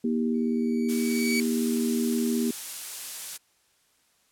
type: harmonic tone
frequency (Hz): 79.1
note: D#2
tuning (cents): +29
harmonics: 3 / 4 / 5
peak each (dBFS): -24 / -33 / -31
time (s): 0.04-2.51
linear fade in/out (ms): 5
type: tone with exponential growth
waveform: sawtooth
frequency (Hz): 2269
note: C#7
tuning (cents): +40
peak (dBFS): -21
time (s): 0.34-1.4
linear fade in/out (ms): 1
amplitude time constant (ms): 230
type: noise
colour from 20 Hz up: blue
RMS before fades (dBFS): -33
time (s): 0.88-3.38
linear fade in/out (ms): 20
effects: white hiss -66 dBFS RMS until 4.31 s + low-pass 11000 Hz 12 dB/octave